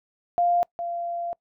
sine tone pair in turn, 698.5 / 688.9 Hz, F5 / F5, 0 / -24 cents, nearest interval unison, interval 24 cents, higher first, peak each -18 / -27 dBFS, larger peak first, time 0.38-0.63 / 0.79-1.33 s, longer second, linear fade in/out 0 ms, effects noise-tail reverb RT60 0.1 s tail -24 dB re dry

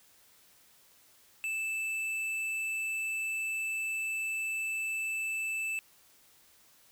sine tone with tanh clipping, 2637 Hz, E7, in tune, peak -33 dBFS, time 1.44-5.79 s, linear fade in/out 0 ms, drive 10 dB, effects white hiss -62 dBFS RMS until 6.91 s

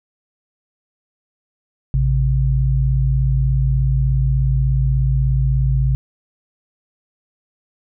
sine tone pair together, 56.48 / 133.1 Hz, A1 / C3, +46 / +30 cents, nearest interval octave + minor third, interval 1484 cents, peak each -16 dBFS, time 1.94-5.95 s, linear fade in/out 0 ms, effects none

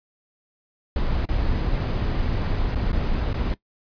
brown noise with dropouts, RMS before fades -23 dBFS, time 0.96-3.54 s, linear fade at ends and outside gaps 2 ms, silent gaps 1.254-1.288 / 2.749-2.756 / 2.919-2.929 / 3.331-3.341 s, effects noise-tail reverb RT60 0.1 s tail -18 dB re dry + resampled to 11025 Hz

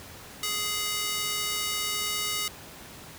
square tone with high-pass filter, 417.3 Hz, G#4, 8 cents sharp, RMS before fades -30 dBFS, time 0.43-2.48 s, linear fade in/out 2 ms, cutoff 2500 Hz, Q 0.65, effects pink hiss -45 dBFS RMS until 3.18 s + high-pass 60 Hz 12 dB/octave

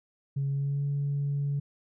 sine tone with pitch glide, 138.59 to 142.08 Hz, C#3 to C#3, 0 to +43 cents, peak -25 dBFS, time 0.36-1.6 s, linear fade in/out 10 ms, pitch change +43 cents, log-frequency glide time 0.49-0.84 s, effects tanh soft clip ceiling -23 dBFS

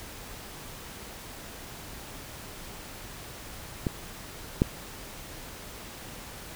clicks, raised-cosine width 3 ms, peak -13 / -7 dBFS, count 2, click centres 3.868 / 4.619 s, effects pink hiss -43 dBFS RMS until 6.55 s

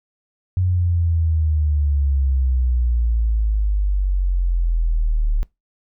sine exponential sweep, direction down, 92.5 to 36.62 Hz, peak -15 dBFS, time 0.57-5.43 s, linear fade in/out 0 ms, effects noise-tail reverb RT60 0.2 s tail -23 dB re dry

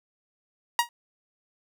sawtooth tone with exponential decay, 949 Hz, A#5, 31 cents sharp, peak -12 dBFS, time 0.79-0.89 s, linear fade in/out 1 ms, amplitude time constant 21 ms, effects none

